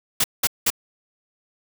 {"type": "noise bursts", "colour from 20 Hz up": "white", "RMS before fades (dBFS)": -19, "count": 3, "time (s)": [0.2, 0.703], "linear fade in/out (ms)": 5, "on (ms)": 41, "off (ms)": 190, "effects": []}